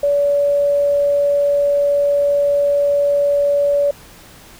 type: tone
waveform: sine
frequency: 572 Hz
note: D5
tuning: 46 cents flat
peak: -12 dBFS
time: 0.03-3.91 s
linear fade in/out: 5 ms
effects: pink hiss -42 dBFS RMS until 4.59 s